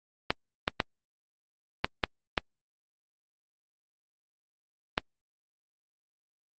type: clicks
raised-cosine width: 0.3 ms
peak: -7 dBFS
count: 7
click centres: 0.305 / 0.679 / 0.802 / 1.845 / 2.038 / 2.378 / 4.979 s
effects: Opus 32 kbps